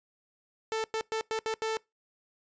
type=tone bursts at uneven times; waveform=sawtooth; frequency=442.4 Hz; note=A4; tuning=9 cents sharp; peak=-25 dBFS; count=6; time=0.72-0.84 / 0.94-1.01 / 1.12-1.21 / 1.31-1.39 / 1.46-1.54 / 1.62-1.77 s; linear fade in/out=0 ms; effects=noise-tail reverb RT60 0.2 s tail -23 dB re dry + resampled to 16000 Hz